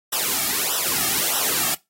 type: noise with flanger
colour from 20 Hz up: white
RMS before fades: -22 dBFS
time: 0.12-1.75 s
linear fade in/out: 10 ms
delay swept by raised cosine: 0.44 to 2.04 ms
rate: 1.6 Hz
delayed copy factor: -1
effects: noise-tail reverb RT60 0.2 s tail -21 dB re dry + AAC 48 kbps